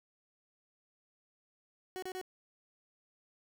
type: tone bursts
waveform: 30% pulse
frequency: 371.7 Hz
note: F#4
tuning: 8 cents sharp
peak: -36 dBFS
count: 3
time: 1.96-2.214 s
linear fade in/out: 0 ms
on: 64 ms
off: 31 ms
effects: none